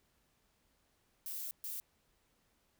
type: noise bursts at uneven times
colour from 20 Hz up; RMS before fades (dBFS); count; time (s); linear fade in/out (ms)
violet; -42; 2; 1.26-1.51 / 1.64-1.8; 0
effects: pink hiss -75 dBFS RMS until 2.79 s